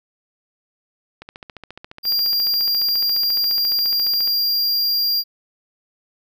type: click train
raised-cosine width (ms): 0.3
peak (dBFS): -20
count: 45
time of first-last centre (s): 1.22-4.276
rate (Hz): 14.4
type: tone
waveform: square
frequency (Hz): 4777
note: D8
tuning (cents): +29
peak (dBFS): -17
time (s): 2.03-5.24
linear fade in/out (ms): 50
effects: none